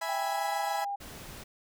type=chord; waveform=30% pulse; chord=E major; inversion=none; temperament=equal; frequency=659.3 / 830.6 / 987.8 Hz; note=E5 / G#5 / B5; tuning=0 / 0 / 0 cents; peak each=-34 dBFS; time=0.01-0.85 s; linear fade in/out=10 ms
type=tone with pitch glide; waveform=sine; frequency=790 to 803.8 Hz; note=G5 to G5; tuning=+13 to +43 cents; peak=-31 dBFS; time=0.08-0.96 s; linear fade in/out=10 ms; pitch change=+30 cents; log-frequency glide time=0.26-0.44 s
type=noise; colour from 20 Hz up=pink; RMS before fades=-45 dBFS; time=1-1.44 s; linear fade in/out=10 ms
effects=none